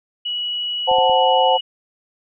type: tone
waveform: sine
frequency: 2928 Hz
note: F#7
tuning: 19 cents flat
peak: -21 dBFS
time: 0.25-1.61 s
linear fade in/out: 10 ms
type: chord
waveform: sine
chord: F# diminished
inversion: second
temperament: equal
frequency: 523.3 / 740 / 880 Hz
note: C5 / F#5 / A5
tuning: 0 / 0 / 0 cents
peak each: -17 dBFS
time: 0.87-1.58 s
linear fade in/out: 20 ms
type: clicks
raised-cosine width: 2 ms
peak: -22 dBFS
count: 3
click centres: 0.914 / 0.985 / 1.097 s
effects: none